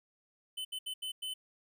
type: tone bursts at uneven times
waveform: square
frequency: 3036 Hz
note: F#7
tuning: 44 cents sharp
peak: -37 dBFS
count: 5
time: 0.57-0.65 / 0.72-0.79 / 0.86-0.94 / 1.02-1.12 / 1.22-1.34 s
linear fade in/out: 10 ms
effects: 12-bit